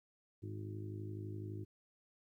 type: harmonic tone with a mistuned harmonic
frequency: 51.91 Hz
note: G#1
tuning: in tune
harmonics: 2 / 3 / 4 / 5 / 6 / 7 / 8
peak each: -43 / -56 / -55 / -60 / -50 / -51 / -62 dBFS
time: 0.42-1.65 s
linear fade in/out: 20 ms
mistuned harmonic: 8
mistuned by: +22 cents
effects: 13-bit